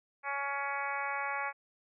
harmonic tone, 280 Hz, C#4, 18 cents sharp, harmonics 2 / 3 / 4 / 5 / 6 / 7 / 8 / 9, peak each -45 / -38 / -39 / -41 / -41 / -43 / -40 / -49 dBFS, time 0.23-1.53 s, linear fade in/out 50 ms, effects none

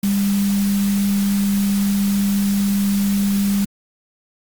sine tone in noise, 200 Hz, G3, 35 cents sharp, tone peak -15 dBFS, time 0.03-3.65 s, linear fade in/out 5 ms, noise white, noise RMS -30 dBFS, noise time 0.03-3.65 s, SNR +12 dB, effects Opus 48 kbps

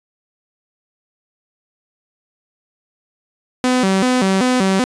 sawtooth tone with vibrato, 220 Hz, A3, in tune, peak -9 dBFS, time 3.64-4.84 s, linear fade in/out 0 ms, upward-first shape square, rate 2.6 Hz, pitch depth 240 cents each way, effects resampled to 22050 Hz

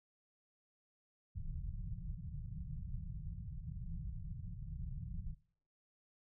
pink low-pass noise, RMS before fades -44 dBFS, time 1.35-5.35 s, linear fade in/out 10 ms, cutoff 180 Hz, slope 96 dB/octave, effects noise-tail reverb RT60 0.5 s tail -19 dB re dry

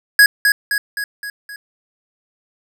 square tone with echo, 1663 Hz, G#6, 2 cents sharp, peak -6 dBFS, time 0.19-0.26 s, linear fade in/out 2 ms, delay 260 ms, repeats 5, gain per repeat -5 dB, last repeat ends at 1.56 s, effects none

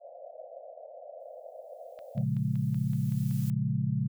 white band-pass noise, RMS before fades -46 dBFS, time 0-2.25 s, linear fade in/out 50 ms, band 510 to 700 Hz, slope 96 dB/octave
blue noise with exponential growth, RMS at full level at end -46 dBFS, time 1.2-3.5 s, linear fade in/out 1 ms, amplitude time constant 500 ms
click train, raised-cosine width 0.3 ms, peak -37 dBFS, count 9, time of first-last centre 1.99-3.499 s, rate 5.3 Hz
sine chord, Bb minor seventh, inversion none, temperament equal with one note detuned, 116.14 / 138.59 / 174.61 / 207.7 Hz, Bb2 / Db3 / F3 / Ab3, -6 / 0 / 0 / 0 cents, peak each -32 / -29 / -34 / -34 dBFS, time 2.15-4.08 s, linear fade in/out 20 ms
effects none

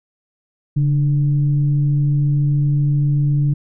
sine tone with frequency modulation, 143.2 Hz, D3, 43 cents flat, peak -13 dBFS, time 0.76-3.54 s, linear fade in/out 10 ms, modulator 157 Hz, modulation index 0.3, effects none

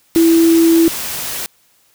sine tone in noise, 330.6 Hz, E4, 5 cents sharp, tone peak -7 dBFS, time 0.16-0.88 s, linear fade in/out 0 ms, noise white, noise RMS -23 dBFS, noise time 0.15-1.46 s, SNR +13 dB, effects white hiss -55 dBFS RMS until 1.94 s

